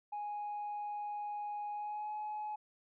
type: tone with pitch glide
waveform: sine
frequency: 830 to 846.5 Hz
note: G#5 to G#5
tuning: -1 to +33 cents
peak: -36 dBFS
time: 0.12-2.56 s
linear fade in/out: 10 ms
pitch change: +34 cents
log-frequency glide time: 1.72-2.12 s
effects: tanh soft clip ceiling -35 dBFS